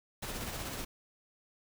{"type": "noise with tremolo", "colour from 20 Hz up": "pink", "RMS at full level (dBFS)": -38, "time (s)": [0.22, 0.85], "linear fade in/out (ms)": 10, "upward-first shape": "sine", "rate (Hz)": 16, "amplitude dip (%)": 35, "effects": []}